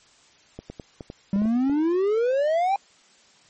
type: clicks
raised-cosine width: 2 ms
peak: -22 dBFS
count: 9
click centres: 0.59 / 0.7 / 0.798 / 1.008 / 1.101 / 1.361 / 1.419 / 1.456 / 1.697 s
type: exponential sweep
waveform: triangle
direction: up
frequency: 192.7 to 810 Hz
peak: -17 dBFS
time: 1.33-2.76 s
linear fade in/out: 2 ms
effects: white hiss -56 dBFS RMS until 3.49 s + MP3 32 kbps